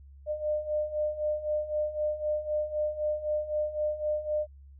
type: beating tone pair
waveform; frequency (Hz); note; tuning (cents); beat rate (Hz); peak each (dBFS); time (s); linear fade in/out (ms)
sine; 602 / 605.9; D5 / D#5; +43 / -46; 3.9; -33 / -29; 0.26-4.47; 50
effects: added 69 Hz sine -48 dBFS peak until 4.79 s